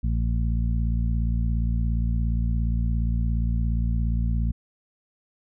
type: harmonic tone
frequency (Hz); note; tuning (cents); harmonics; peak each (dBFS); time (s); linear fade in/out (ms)
57.2; A#1; -32; 1 / 2 / 3 / 4; -22 / -28 / -32 / -34; 0.03-4.52; 10
effects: none